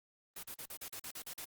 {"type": "noise bursts", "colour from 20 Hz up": "white", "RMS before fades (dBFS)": -45, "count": 10, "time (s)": [0.36, 1.448], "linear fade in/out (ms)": 5, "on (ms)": 71, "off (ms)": 42, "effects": ["Opus 24 kbps"]}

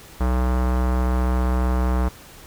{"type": "tone with low-pass filter", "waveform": "square", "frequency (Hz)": 62.6, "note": "B1", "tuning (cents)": 24, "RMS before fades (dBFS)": -20, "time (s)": [0.2, 2.09], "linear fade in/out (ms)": 10, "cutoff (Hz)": 1200, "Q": 1.7, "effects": ["pink hiss -44 dBFS RMS until 2.46 s"]}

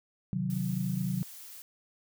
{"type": "chord", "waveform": "sine", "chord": "C diminished", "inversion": "none", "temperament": "equal", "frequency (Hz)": [130.81, 155.56, 185], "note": ["C3", "Eb3", "Gb3"], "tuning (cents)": [0, 0, 0], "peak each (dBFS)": [-34, -35, -31], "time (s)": [0.33, 1.23], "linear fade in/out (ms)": 0}
{"type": "noise", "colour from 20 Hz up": "blue", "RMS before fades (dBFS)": -47, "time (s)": [0.5, 1.62], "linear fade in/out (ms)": 0}
{"effects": []}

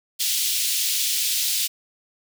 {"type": "high-pass noise", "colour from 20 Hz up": "pink", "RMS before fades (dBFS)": -23, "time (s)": [0.19, 1.68], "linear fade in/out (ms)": 20, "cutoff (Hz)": 3100, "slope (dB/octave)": 24, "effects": []}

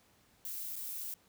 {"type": "noise with dropouts", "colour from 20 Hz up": "violet", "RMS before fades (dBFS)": -41, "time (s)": [0.45, 1.14], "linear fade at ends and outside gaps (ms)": 1, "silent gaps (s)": [0.757, 0.763], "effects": ["pink hiss -67 dBFS RMS until 1.28 s", "high-pass 60 Hz 12 dB/octave"]}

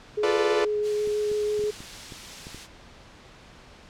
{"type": "tone with vibrato", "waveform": "sine", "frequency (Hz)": 420, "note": "G#4", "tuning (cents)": 19, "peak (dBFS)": -23, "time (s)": [0.17, 1.71], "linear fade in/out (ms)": 10, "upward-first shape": "sine", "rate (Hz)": 6.1, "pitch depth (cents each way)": 8}
{"type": "chord", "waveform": "sawtooth", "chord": "B half-diminished seventh", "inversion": "second", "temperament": "equal with one note detuned", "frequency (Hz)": [349.2, 438.2, 493.9, 587.3], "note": ["F4", "A4", "B4", "D5"], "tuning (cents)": [0, -7, 0, 0], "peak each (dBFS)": -25, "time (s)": [0.23, 0.65], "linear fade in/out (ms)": 5}
{"type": "noise", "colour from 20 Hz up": "blue", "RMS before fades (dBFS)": -34, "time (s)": [0.82, 2.68], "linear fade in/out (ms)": 50}
{"type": "clicks", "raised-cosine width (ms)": 3, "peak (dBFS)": -28, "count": 8, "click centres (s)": [1.074, 1.316, 1.593, 1.639, 1.805, 2.122, 2.469, 2.546]}
{"effects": ["pink hiss -49 dBFS RMS until 3.89 s", "low-pass 5000 Hz 12 dB/octave"]}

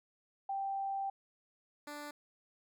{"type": "tone pair in turn", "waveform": ["sine", "10% pulse"], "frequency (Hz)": [784, 293.7], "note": ["G5", "D4"], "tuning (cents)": [0, 0], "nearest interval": "octave + perfect fourth", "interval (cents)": 1700, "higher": "first", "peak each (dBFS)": [-34, -35], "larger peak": "first", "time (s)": [[0.49, 1.1], [1.87, 2.11]], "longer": "first", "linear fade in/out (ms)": 5, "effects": []}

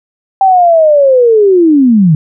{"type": "linear sweep", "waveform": "sine", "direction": "down", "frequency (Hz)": [784, 146.83], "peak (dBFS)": -3, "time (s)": [0.41, 2.15], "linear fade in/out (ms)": 2, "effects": []}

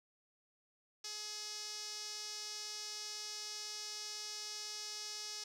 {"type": "tone with band-pass filter", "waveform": "sawtooth", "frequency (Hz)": 422, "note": "G#4", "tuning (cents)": 28, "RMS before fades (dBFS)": -45, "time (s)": [1.04, 5.44], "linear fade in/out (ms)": 5, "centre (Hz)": 5400, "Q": 4, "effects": []}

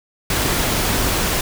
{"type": "noise", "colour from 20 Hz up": "pink", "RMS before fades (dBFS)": -19, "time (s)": [0.3, 1.41], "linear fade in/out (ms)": 2, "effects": []}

